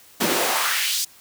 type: noise with high-pass filter sweep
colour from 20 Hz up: pink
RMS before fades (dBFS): -22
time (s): 0.2-1.05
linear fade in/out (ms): 10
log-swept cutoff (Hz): 200 to 5600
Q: 1.8
effects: white hiss -50 dBFS RMS until 1.2 s